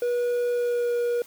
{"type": "tone with pitch glide", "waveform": "triangle", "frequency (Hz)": [484.5, 478.9], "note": ["B4", "A#4"], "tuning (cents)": [-33, 47], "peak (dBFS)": -20, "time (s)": [0.02, 1.22], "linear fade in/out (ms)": 2, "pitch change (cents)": -20, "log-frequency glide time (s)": [0.52, 0.92], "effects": ["white hiss -50 dBFS RMS until 1.26 s"]}